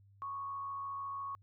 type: tone with frequency modulation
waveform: sine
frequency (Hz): 1107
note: C#6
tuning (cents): -3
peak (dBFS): -38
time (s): 0.22-1.35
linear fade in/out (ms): 0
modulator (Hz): 86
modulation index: 0.35
effects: added 99 Hz sine -60 dBFS peak until 1.42 s